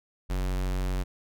square tone, 46.33 Hz, F#1, 3 cents sharp, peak -27 dBFS, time 0.29-1.04 s, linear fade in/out 20 ms, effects none

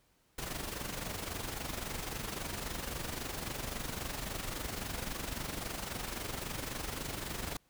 pink noise with amplitude modulation, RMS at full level -37 dBFS, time 0.38-7.57 s, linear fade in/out 5 ms, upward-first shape sine, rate 23.7 Hz, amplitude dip 60%, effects pink hiss -71 dBFS RMS until 7.69 s

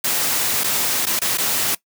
white noise with dropouts, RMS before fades -20 dBFS, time 0.04-1.75 s, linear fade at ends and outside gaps 5 ms, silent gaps 0.637-0.641 / 1.056-1.066 / 1.192-1.216 / 1.374-1.382 s, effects noise-tail reverb RT60 0.1 s tail -20 dB re dry + high-pass 100 Hz 12 dB/octave

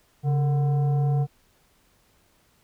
sine tone with frequency modulation, 140 Hz, C#3, 18 cents sharp, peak -18 dBFS, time 0.23-1.27 s, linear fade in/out 50 ms, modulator 597 Hz, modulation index 0.32, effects tanh soft clip ceiling -16 dBFS + pink hiss -63 dBFS RMS until 2.63 s

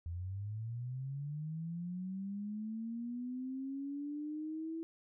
sine linear sweep, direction up, 82.41 to 329.6 Hz, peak -38 dBFS, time 0.06-4.83 s, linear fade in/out 0 ms, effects none

